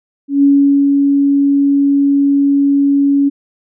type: tone with ADSR envelope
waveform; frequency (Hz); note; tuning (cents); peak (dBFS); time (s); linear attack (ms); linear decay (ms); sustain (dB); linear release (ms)
sine; 280.6; C#4; +21; -5; 0.28-3.3; 150; 440; -3; 22
effects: none